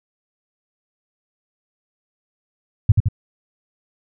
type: tone with echo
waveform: sine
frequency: 104.2 Hz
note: G#2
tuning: 6 cents sharp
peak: -5 dBFS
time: 2.89-2.92 s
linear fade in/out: 5 ms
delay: 83 ms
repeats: 2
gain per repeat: -4 dB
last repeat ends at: 3.086 s
effects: none